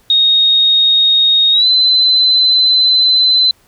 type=tone with pitch glide; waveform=sine; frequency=3729 to 4043 Hz; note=A#7 to B7; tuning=0 to +40 cents; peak=-7 dBFS; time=0.1-3.51 s; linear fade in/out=2 ms; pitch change=+140 cents; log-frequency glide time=1.52-1.67 s; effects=pink hiss -52 dBFS RMS until 3.67 s